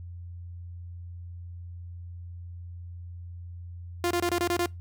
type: tone bursts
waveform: sawtooth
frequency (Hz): 349.2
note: F4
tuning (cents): 0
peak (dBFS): -20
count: 7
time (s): 4.04-4.659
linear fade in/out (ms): 0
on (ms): 67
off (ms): 25
effects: noise-tail reverb RT60 0.2 s tail -24 dB re dry + added 87 Hz sine -38 dBFS peak until 4.8 s